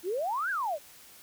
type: exponential two-way sweep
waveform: sine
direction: up then down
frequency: 324.7 to 1661.2 to 542 Hz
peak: -28 dBFS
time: 0.03-0.79 s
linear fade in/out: 50 ms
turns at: 0.5 s
effects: white hiss -53 dBFS RMS until 1.22 s